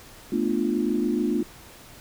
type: chord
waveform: sine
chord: B half-diminished seventh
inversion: third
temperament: equal with one note detuned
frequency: 220 / 246.9 / 298.3 / 349.2 Hz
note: A3 / B3 / D4 / F4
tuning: 0 / 0 / +27 / 0 cents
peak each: -27 dBFS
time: 0.32-1.43 s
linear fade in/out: 5 ms
effects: pink hiss -47 dBFS RMS until 2 s